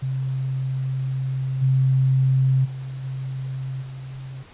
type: tone with level steps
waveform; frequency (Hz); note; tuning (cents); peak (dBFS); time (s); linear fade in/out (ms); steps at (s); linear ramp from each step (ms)
sine; 132; C3; +16; -22 / -15 / -29 / -26 / -32; 0.02-4.43; 10; 1.61 / 2.64 / 3.03 / 3.81; 20
effects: pink hiss -48 dBFS RMS until 4.53 s + resampled to 8000 Hz